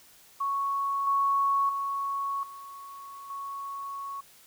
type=tone with level steps; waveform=sine; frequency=1108.7 Hz; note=C#6; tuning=in tune; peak=-26 / -22 / -28 / -41 / -34 dBFS; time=0.4-4.21 s; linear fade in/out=10 ms; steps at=1.07 / 1.69 / 2.43 / 3.3 s; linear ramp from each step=2 ms; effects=white hiss -56 dBFS RMS until 4.46 s